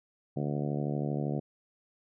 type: harmonic tone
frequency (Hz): 72.7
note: D2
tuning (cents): -17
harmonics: 2 / 3 / 4 / 5 / 6 / 7 / 8 / 9 / 10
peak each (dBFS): -32 / -36 / -38 / -40 / -42 / -43 / -44 / -45 / -46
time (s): 0.36-1.4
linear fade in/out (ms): 10
effects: none